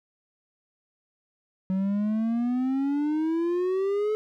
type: exponential sweep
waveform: triangle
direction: up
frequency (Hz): 186.5 to 433.2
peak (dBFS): -21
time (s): 1.7-4.15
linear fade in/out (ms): 0
effects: none